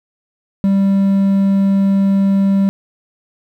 triangle tone, 196 Hz, G3, in tune, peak -8 dBFS, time 0.64-2.69 s, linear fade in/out 0 ms, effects 8-bit

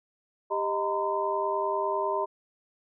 sine tone cluster, 395.9 / 624 / 927 / 1017 Hz, G4 / D#5 / A#5 / C6, +17 / +5 / -10 / -50 cents, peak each -31 dBFS, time 0.5-2.26 s, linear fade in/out 20 ms, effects none

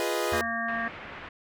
sawtooth chord, F half-diminished seventh, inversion none, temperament equal, 349.2 / 415.3 / 493.9 / 622.3 Hz, F4 / Ab4 / Cb5 / Eb5, 0 / 0 / 0 / 0 cents, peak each -28 dBFS, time 0-0.41 s, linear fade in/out 0 ms
sine tone with exponential decay, 84.2 Hz, E2, 37 cents sharp, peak -31 dBFS, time 0.32-0.64 s, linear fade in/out 5 ms, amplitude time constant 68 ms
harmonic tone, 230 Hz, A#3, 23 cents flat, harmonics 1 / 3 / 5 / 7 / 8, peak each -36 / -34 / -35 / -33 / -33 dBFS, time 0.33-0.88 s, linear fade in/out 2 ms
white low-pass noise, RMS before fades -42 dBFS, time 0.68-1.29 s, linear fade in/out 5 ms, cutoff 2400 Hz, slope 24 dB/octave
effects none

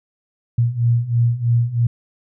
sine beating tone pair, 116.6 / 119.7 Hz, A#2 / A#2, +1 / +46 cents, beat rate 3.1 Hz, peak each -19 / -16 dBFS, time 0.58-1.87 s, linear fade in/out 5 ms, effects none

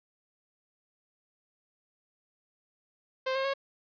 sawtooth tone with pitch steps, 523.3 / 535.5 / 548 Hz, C5 / C5 / C#5, 0 / +40 / -20 cents, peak -24 dBFS, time 3.26-3.539 s, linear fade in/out 10 ms, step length 93 ms, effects resampled to 11025 Hz + 9-bit

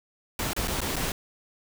pink noise with dropouts, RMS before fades -29 dBFS, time 0.39-1.12 s, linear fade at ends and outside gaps 2 ms, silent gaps 0.533-0.564 / 0.675-0.68 / 0.806-0.815 / 0.959-0.964 s, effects none

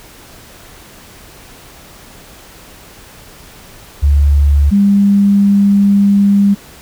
sine tone pair in turn, 71.7 / 200.5 Hz, D2 / G3, -41 / +39 cents, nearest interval octave + tritone, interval 1780 cents, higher second, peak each -6 dBFS, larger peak neither, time 4.02-4.71 / 4.71-6.55 s, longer second, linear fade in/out 20 ms, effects pink hiss -38 dBFS RMS until 6.81 s

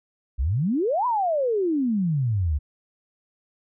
sine exponential two-way sweep, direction up then down, 55.7 to 1020 to 68.3 Hz, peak -20 dBFS, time 0.38-2.59 s, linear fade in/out 20 ms, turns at 1.06 s, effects none

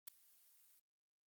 blue noise with ADSR envelope, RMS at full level -45 dBFS, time 0.07-0.8 s, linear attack 10 ms, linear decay 8 ms, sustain -24 dB, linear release 18 ms, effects Opus 32 kbps

